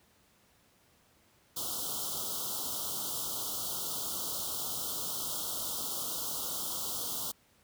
white band-stop noise, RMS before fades -36 dBFS, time 1.56-7.32 s, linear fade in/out 10 ms, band 1400 to 3000 Hz, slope 96 dB/octave, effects pink hiss -66 dBFS RMS until 7.63 s + high-pass 60 Hz 12 dB/octave

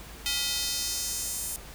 square tone with high-pass filter sweep, 281.7 Hz, C#4, 28 cents sharp, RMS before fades -31 dBFS, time 0.26-1.56 s, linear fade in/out 0 ms, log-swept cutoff 3200 to 9000 Hz, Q 1.5, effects added 53 Hz sine -46 dBFS peak until 1.74 s + pink hiss -46 dBFS RMS until 1.74 s

